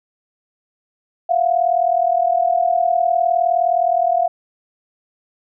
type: tone pair together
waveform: sine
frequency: 681.5 / 721 Hz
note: F5 / F#5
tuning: -43 / -45 cents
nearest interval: minor second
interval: 98 cents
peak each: -16 / -17 dBFS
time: 1.29-4.28 s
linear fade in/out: 10 ms
effects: none